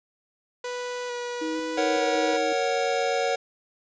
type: tone with vibrato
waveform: sawtooth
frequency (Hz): 488.9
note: B4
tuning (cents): -18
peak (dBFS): -26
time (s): 0.64-2.37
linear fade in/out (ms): 5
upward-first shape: square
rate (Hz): 1.1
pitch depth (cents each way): 13
type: tone with tremolo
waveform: sine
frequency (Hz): 316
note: D#4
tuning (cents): +27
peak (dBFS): -28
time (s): 1.41-2.53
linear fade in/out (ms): 10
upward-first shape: square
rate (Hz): 2.7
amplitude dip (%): 35
type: chord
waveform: square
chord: F# major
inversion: first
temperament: equal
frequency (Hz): 466.2 / 554.4 / 740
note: A#4 / C#5 / F#5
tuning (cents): 0 / 0 / 0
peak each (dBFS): -28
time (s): 1.77-3.36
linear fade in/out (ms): 10
effects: resampled to 16000 Hz + 8-bit